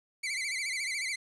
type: tone with vibrato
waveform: sawtooth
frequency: 2170 Hz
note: C#7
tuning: 37 cents flat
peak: -28 dBFS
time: 0.23-1.16 s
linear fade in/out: 10 ms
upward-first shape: sine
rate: 14 Hz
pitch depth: 130 cents each way
effects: resampled to 24000 Hz + 10-bit